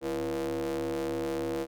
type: ring-modulated tone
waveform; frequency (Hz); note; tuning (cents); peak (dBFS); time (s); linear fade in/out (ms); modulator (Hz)
40% pulse; 73.7; D2; +7; -26; 0.01-1.67; 50; 407
effects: none